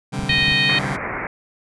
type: chord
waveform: sawtooth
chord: C suspended second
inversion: none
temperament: just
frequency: 130.81 / 147.16 / 196.22 Hz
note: C3 / D3 / G3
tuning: 0 / +4 / +2 cents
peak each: -24 dBFS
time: 0.12-0.97 s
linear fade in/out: 20 ms
type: clicks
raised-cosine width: 5 ms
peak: -16 dBFS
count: 8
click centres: 0.192 / 0.233 / 0.298 / 0.331 / 0.383 / 0.43 / 0.483 / 0.521 s
type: harmonic tone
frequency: 622.3 Hz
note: D#5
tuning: in tune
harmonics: 3 / 4 / 5 / 6 / 7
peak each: -20 / -20 / -23 / -24 / -25 dBFS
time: 0.29-0.79 s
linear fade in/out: 5 ms
type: low-pass noise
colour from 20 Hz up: white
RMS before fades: -27 dBFS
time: 0.69-1.27 s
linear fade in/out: 2 ms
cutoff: 2300 Hz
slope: 96 dB/octave
effects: resampled to 24000 Hz